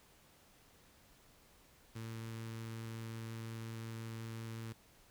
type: tone with notch filter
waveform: sawtooth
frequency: 113.2 Hz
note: A2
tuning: 50 cents sharp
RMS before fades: -45 dBFS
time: 1.95-4.73 s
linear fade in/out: 10 ms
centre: 670 Hz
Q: 1.3
effects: pink hiss -65 dBFS RMS until 5.1 s